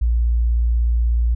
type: tone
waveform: sine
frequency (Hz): 58.27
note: A#1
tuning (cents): 0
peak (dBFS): -14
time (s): 0.01-1.35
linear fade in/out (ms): 10
effects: none